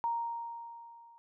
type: tone with level ramp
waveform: sine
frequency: 932.3 Hz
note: A#5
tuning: in tune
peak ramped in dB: -28 to -55 dBFS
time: 0.04-1.18 s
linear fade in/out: 0 ms
effects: none